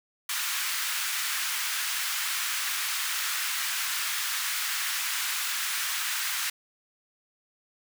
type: high-pass noise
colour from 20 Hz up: pink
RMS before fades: -30 dBFS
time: 0.29-6.5 s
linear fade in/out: 5 ms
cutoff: 1300 Hz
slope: 24 dB/octave
effects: none